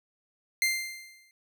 sawtooth tone with exponential decay, 2093 Hz, C7, in tune, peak -18 dBFS, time 0.62-1.31 s, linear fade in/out 1 ms, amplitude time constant 150 ms, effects none

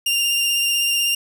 sawtooth tone with vibrato, 2794 Hz, F7, in tune, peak -14 dBFS, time 0.06-1.15 s, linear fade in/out 5 ms, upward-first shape triangle, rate 16 Hz, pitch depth 20 cents each way, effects none

